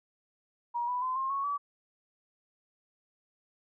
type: tone with pitch steps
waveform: sine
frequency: 953 / 988.9 / 1026.1 / 1064.8 / 1104.9 / 1146.5 Hz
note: A#5 / B5 / C6 / C6 / C#6 / D6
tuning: +38 / +2 / -34 / +30 / -6 / -42 cents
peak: -29 dBFS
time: 0.74-1.58 s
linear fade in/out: 20 ms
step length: 140 ms
effects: none